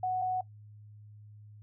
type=tone pair in turn; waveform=sine; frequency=740 / 740 Hz; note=F#5 / F#5; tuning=0 / 0 cents; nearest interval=unison; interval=0 cents; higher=neither; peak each=-28 dBFS; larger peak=neither; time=0.03-0.22 / 0.22-0.41 s; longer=neither; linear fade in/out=5 ms; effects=noise-tail reverb RT60 0.1 s tail -17 dB re dry + added 105 Hz sine -49 dBFS peak until 1.62 s